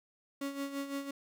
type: tone with tremolo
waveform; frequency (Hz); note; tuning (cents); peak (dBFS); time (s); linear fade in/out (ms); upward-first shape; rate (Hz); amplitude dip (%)
35% pulse; 278.3; C#4; +7; -32; 0.41-1.11; 5; sine; 5.9; 65
effects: none